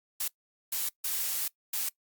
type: noise bursts at uneven times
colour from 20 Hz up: blue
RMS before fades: -31 dBFS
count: 4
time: 0.2-0.28 / 0.72-0.89 / 1.04-1.48 / 1.73-1.89 s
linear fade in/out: 5 ms
effects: noise-tail reverb RT60 0.1 s tail -22 dB re dry + Opus 48 kbps